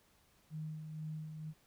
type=tone with tremolo; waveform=sine; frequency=155.56 Hz; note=D#3; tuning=in tune; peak=-39 dBFS; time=0.5-1.54 s; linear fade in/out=50 ms; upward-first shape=sine; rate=2.1 Hz; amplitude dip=45%; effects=pink hiss -70 dBFS RMS until 1.66 s